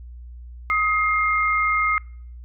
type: tone pair together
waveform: sine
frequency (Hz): 1260 / 2119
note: D#6 / C7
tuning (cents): +21 / +21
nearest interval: major sixth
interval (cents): 900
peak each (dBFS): -20 / -21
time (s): 0.7-1.98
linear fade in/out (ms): 0
effects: noise-tail reverb RT60 0.6 s tail -26 dB re dry + added 60 Hz sine -36 dBFS peak until 2.44 s